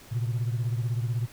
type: beating tone pair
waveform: sine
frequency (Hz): 115.6 / 131.6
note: A#2 / C3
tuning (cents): -14 / +10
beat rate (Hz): 16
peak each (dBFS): -25 / -30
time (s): 0.11-1.27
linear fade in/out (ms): 20
effects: tanh soft clip ceiling -21 dBFS + pink hiss -50 dBFS RMS until 1.32 s